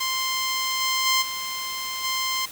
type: tone with level steps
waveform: 10% pulse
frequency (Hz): 1046.5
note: C6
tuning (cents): 0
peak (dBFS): -15 / -13 / -10 / -20 / -15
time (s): 0-2.46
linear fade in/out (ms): 10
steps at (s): 0.8 / 1.05 / 1.21 / 2.03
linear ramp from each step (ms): 20
effects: white hiss -40 dBFS RMS until 2.51 s